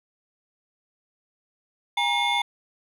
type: tone cluster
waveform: triangle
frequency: 815 / 943 / 2154 / 3514 Hz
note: G#5 / A#5 / C7 / A7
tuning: -33 / +20 / +50 / -3 cents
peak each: -25 dBFS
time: 1.97-2.42 s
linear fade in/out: 5 ms
effects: none